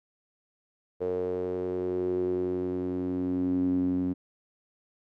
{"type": "tone with band-pass filter sweep", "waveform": "sawtooth", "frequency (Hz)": 91, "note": "F#2", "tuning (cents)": -28, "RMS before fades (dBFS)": -29, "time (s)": [1, 4.14], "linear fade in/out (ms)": 20, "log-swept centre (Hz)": [460, 250], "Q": 7.4, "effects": []}